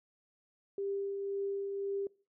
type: tone with tremolo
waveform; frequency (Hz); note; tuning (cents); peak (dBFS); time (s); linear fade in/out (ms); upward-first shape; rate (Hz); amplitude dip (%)
sine; 396.7; G4; +21; -32; 0.78-2.07; 2; triangle; 1.9; 35
effects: noise-tail reverb RT60 0.4 s tail -24 dB re dry